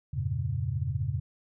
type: tone cluster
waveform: sine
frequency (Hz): 84.9 / 99.4 / 115.1 / 136.8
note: F2 / G2 / A#2 / C#3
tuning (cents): -48 / +25 / -22 / -23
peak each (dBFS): -34 / -34 / -33 / -32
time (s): 0.13-1.2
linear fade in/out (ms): 10
effects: none